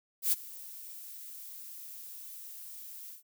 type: noise with ADSR envelope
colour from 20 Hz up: violet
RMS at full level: -25 dBFS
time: 0.22-3.23 s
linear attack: 100 ms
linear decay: 28 ms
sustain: -21 dB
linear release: 120 ms
effects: none